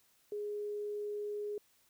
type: tone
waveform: sine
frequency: 415.3 Hz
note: G#4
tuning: in tune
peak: -36 dBFS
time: 0.32-1.58 s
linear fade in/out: 2 ms
effects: white hiss -70 dBFS RMS until 1.89 s